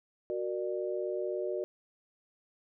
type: chord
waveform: sine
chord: Gb augmented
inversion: none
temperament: equal with one note detuned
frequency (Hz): 370 / 466.2 / 597.3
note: Gb4 / Bb4 / D5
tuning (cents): 0 / 0 / +29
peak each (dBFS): -34 / -38 / -36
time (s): 0.3-1.64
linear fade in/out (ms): 0
effects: none